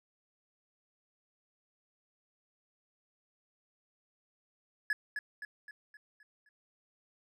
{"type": "tone with echo", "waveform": "triangle", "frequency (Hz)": 1700, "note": "G#6", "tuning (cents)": 40, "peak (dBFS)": -26, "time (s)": [4.9, 4.93], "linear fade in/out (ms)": 2, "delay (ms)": 260, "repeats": 6, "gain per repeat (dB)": -6, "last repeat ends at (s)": 6.49, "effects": []}